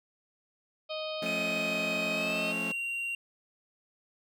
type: harmonic tone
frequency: 622.3 Hz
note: D#5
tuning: in tune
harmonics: 1 / 2 / 4 / 5 / 6 / 7 / 8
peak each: -35 / -44 / -43 / -43 / -44 / -47 / -50 dBFS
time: 0.89-2.53 s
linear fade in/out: 20 ms
type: chord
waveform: sawtooth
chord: F augmented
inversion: none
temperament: just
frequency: 174.61 / 218.3 / 272.8 Hz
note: F3 / A3 / C#4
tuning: 0 / -13 / -28 cents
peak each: -36 / -34 / -36 dBFS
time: 1.22-2.72 s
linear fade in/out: 5 ms
type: tone with pitch glide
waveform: triangle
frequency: 2515 to 2759 Hz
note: D#7 to F7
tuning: +18 to -22 cents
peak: -30 dBFS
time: 1.26-3.15 s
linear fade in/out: 2 ms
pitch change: +160 cents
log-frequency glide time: 2.12-2.55 s
effects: none